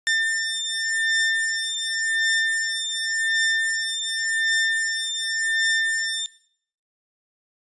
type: beating tone pair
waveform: sawtooth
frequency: 1797 / 1797.89 Hz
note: A6 / A6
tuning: +36 / +37 cents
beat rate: 0.89 Hz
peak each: -21 dBFS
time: 0.07-6.26 s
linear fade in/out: 0 ms
effects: noise-tail reverb RT60 0.6 s tail -17 dB re dry + resampled to 22050 Hz